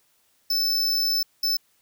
square tone bursts at uneven times, 5274 Hz, E8, in tune, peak -21 dBFS, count 2, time 0.5-1.23 / 1.43-1.57 s, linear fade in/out 5 ms, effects white hiss -65 dBFS RMS until 1.81 s

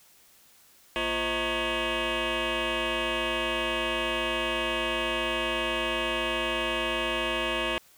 sine tone with frequency modulation, 1100 Hz, C#6, 14 cents flat, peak -23 dBFS, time 0.96-7.78 s, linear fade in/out 0 ms, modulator 289 Hz, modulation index 7, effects tanh soft clip ceiling -25 dBFS + white hiss -58 dBFS RMS until 7.97 s

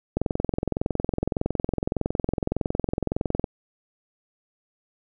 click train, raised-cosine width 2 ms, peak -10 dBFS, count 72, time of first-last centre 0.17-3.442 s, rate 21.7 Hz, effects none

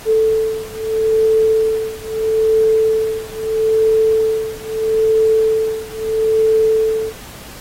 sine beating tone pair, 440 / 440.77 Hz, A4 / A4, 0 / +3 cents, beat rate 0.77 Hz, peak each -15 / -16 dBFS, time 0.05-7.14 s, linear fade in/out 50 ms, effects pink hiss -36 dBFS RMS until 7.6 s + AAC 48 kbps

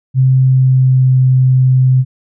sine tone with pitch glide, 130.81 to 129.38 Hz, C3 to C3, 0 to -19 cents, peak -6 dBFS, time 0.14-2.05 s, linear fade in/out 50 ms, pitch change -19 cents, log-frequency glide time 0.39-1.18 s, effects none

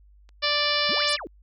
click, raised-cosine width 0.2 ms, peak -36 dBFS, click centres 0.291 s
harmonic tone, 587.3 Hz, D5, in tune, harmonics 1 / 2 / 3 / 4 / 5 / 6 / 7 / 8 / 9, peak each -30 / -30 / -30 / -30 / -30 / -30 / -30 / -30 / -30 dBFS, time 0.42-1.17 s, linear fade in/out 20 ms
sine exponential two-way sweep, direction up then down, 169.2 to 11010 to 276.9 Hz, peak -33 dBFS, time 0.89-1.27 s, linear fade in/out 0 ms, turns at 1.11 s
effects added 50 Hz sine -51 dBFS peak until 1.42 s

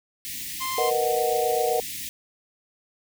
white band-stop noise, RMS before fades -34 dBFS, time 0.25-2.09 s, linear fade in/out 0 ms, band 320 to 1800 Hz, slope 96 dB/octave
sawtooth tone, 1046.5 Hz, C6, in tune, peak -24 dBFS, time 0.6-0.91 s, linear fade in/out 20 ms
sine chord, B major seventh, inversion third, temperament equal with one note detuned, 466.2 / 493.9 / 620.5 / 740 Hz, A#4 / B4 / D#5 / F#5, 0 / 0 / -5 / 0 cents, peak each -25 / -28 / -29 / -25 dBFS, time 0.78-1.8 s, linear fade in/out 2 ms
effects none

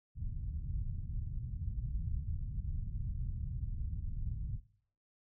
pink low-pass noise, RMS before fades -38 dBFS, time 0.15-4.61 s, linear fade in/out 50 ms, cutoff 130 Hz, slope 24 dB/octave, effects noise-tail reverb RT60 0.6 s tail -20 dB re dry

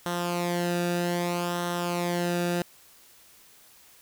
sawtooth tone with flanger, 174.61 Hz, F3, in tune, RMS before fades -28 dBFS, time 0.06-2.62 s, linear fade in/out 0 ms, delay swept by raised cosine 0.42 to 0.95 ms, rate 0.63 Hz, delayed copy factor -0.65, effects white hiss -55 dBFS RMS until 4.01 s

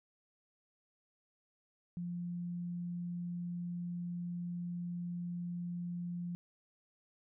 sine tone, 174.61 Hz, F3, in tune, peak -37 dBFS, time 1.97-6.35 s, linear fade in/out 0 ms, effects none

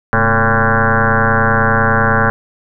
sine tone with frequency modulation, 797 Hz, G5, 28 cents sharp, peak -9 dBFS, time 0.13-2.3 s, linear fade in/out 0 ms, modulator 116 Hz, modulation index 7.4, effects none

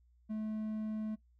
triangle tone, 216.2 Hz, A3, 30 cents flat, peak -33 dBFS, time 0.29-1.16 s, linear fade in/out 20 ms, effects noise-tail reverb RT60 0.1 s tail -19 dB re dry + added 60 Hz sine -64 dBFS peak until 1.39 s

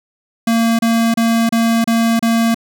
square tone bursts, 229 Hz, A#3, 31 cents flat, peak -12 dBFS, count 6, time 0.47-2.545 s, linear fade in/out 5 ms, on 320 ms, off 31 ms, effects none

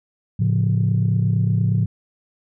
sine chord, A augmented, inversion none, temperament equal, 110 / 138.59 / 174.61 Hz, A2 / C#3 / E#3, 0 / 0 / 0 cents, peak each -17 / -21 / -21 dBFS, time 0.39-1.86 s, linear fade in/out 10 ms, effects tanh soft clip ceiling -9 dBFS

